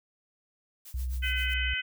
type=noise with tremolo; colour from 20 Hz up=blue; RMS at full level=-46 dBFS; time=0.85-1.54 s; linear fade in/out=5 ms; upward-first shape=sine; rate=7.6 Hz; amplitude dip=85%
type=tone with pitch glide; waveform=sine; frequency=63.3 to 62.75 Hz; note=B1 to B1; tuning=+43 to +28 cents; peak=-29 dBFS; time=0.94-1.74 s; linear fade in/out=5 ms; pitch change=-15 cents; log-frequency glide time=1.1-1.6 s
type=harmonic tone; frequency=507 Hz; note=B4; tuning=45 cents sharp; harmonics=3 / 4 / 5 / 6; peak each=-34 / -34 / -34 / -34 dBFS; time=1.22-1.82 s; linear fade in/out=20 ms
effects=none